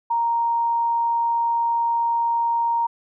sine tone, 932.3 Hz, A#5, in tune, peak -18 dBFS, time 0.1-2.87 s, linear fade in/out 10 ms, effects none

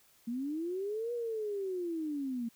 sine linear two-way sweep, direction up then down, 226.1 to 483.3 to 226.1 Hz, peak -33 dBFS, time 0.27-2.49 s, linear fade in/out 10 ms, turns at 1.13 s, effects white hiss -65 dBFS RMS until 2.55 s

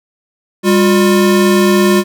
square tone pair together, 200.1 / 356.6 Hz, G3 / F4, +36 / +36 cents, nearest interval minor seventh, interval 1000 cents, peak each -11 dBFS, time 0.63-2.04 s, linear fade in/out 50 ms, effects none

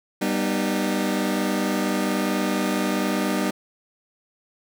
sawtooth chord, G augmented, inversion none, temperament just, 196 / 245 / 306.2 Hz, G3 / B3 / D#4, 0 / -14 / -28 cents, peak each -21 / -23 / -22 dBFS, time 0.21-3.51 s, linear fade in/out 10 ms, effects none

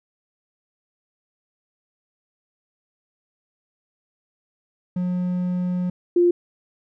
triangle / sine tone pair in turn, 180 / 350 Hz, F#3 / F4, -47 / +4 cents, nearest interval octave, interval 1151 cents, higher second, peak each -19 / -13 dBFS, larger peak second, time 4.96-5.9 / 6.16-6.31 s, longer first, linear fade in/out 5 ms, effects none

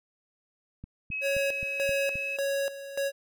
click train, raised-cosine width 5 ms, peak -28 dBFS, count 6, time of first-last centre 0.84-2.156 s, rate 3.8 Hz
sine tone with pitch glide, 2561 to 2579 Hz, D#7 to E7, +49 to -39 cents, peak -30 dBFS, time 1.11-2.37 s, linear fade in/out 10 ms, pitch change +12 cents, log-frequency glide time 2-2.22 s
square tone with tremolo, 554.4 Hz, C#5, in tune, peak -27 dBFS, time 1.21-3.12 s, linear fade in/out 50 ms, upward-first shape square, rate 1.7 Hz, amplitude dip 75%
effects none

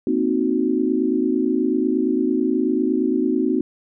sine chord, C half-diminished seventh, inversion third, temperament equal, 233.1 / 261.6 / 311.1 / 370 Hz, Bb3 / C4 / Eb4 / Gb4, 0 / 0 / 0 / 0 cents, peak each -25 / -21 / -22 / -23 dBFS, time 0.07-3.61 s, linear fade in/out 2 ms, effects none

